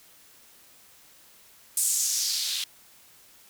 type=noise with band-pass filter sweep; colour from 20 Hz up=blue; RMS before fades=-27 dBFS; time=1.77-2.64 s; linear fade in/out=2 ms; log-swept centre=8800 to 3400 Hz; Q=2.6; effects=white hiss -55 dBFS RMS until 3.49 s